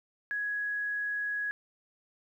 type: tone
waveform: sine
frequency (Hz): 1670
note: G#6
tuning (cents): +9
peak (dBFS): -30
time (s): 0.31-1.51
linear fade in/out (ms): 0
effects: 11-bit